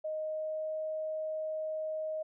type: tone with pitch glide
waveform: sine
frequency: 622.3 to 625.9 Hz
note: D#5 to D#5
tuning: 0 to +10 cents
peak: -33 dBFS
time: 0.04-2.23 s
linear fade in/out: 10 ms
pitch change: +10 cents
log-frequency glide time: 0.21-0.77 s
effects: none